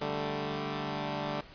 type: chord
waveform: 10% pulse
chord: D suspended fourth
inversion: none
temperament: equal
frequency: 146.83 / 196 / 220 Hz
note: D3 / G3 / A3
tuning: 0 / 0 / 0 cents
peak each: -27 / -30 / -30 dBFS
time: 0.01-1.41 s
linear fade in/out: 5 ms
effects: pink hiss -52 dBFS RMS until 1.54 s + resampled to 11025 Hz